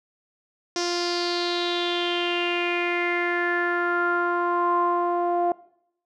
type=tone with low-pass filter sweep; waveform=sawtooth; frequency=349.2 Hz; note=F4; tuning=in tune; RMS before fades=-24 dBFS; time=0.76-5.52 s; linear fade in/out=2 ms; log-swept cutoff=5600 to 770 Hz; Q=5.9; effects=noise-tail reverb RT60 0.7 s tail -20 dB re dry